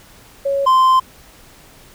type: tone pair in turn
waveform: sine / triangle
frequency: 554.4 / 1039.9 Hz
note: C#5 / C6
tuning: 0 / -11 cents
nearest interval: major seventh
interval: 1089 cents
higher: second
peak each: -15 / -7 dBFS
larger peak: second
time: 0.45-0.66 / 0.66-1 s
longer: second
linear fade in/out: 10 ms
effects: pink hiss -45 dBFS RMS until 1.94 s